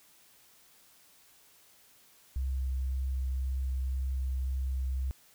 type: tone with vibrato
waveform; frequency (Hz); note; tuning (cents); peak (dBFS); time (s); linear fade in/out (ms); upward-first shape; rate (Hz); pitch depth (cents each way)
sine; 65.41; C2; 0; -29; 2.36-5.11; 0; sine; 1.9; 10
effects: white hiss -61 dBFS RMS until 5.34 s